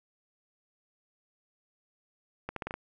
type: accelerating click train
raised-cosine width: 0.5 ms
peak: -20 dBFS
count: 6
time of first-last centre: 2.49-2.74 s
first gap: 73 ms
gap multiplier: 0.81
effects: none